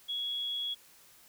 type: tone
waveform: sine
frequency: 3344 Hz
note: G#7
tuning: 11 cents sharp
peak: -32 dBFS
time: 0.08-0.75 s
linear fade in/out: 20 ms
effects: white hiss -59 dBFS RMS until 1.28 s